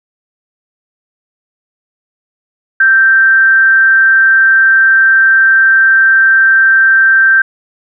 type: tone with frequency modulation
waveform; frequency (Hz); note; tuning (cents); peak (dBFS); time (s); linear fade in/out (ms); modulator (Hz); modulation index
sine; 1568; G6; 0; -4; 2.8-7.42; 5; 232; 0.22
effects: none